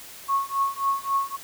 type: tone with tremolo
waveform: sine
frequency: 1100 Hz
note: C#6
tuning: 14 cents flat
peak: -18 dBFS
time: 0.28-1.37 s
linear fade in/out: 20 ms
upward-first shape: triangle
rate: 3.7 Hz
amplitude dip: 100%
effects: white hiss -43 dBFS RMS until 1.43 s